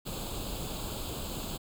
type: noise with comb filter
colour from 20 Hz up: pink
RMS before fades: -37 dBFS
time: 0.05-1.58 s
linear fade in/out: 20 ms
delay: 0.26 ms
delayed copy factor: +0.8
effects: none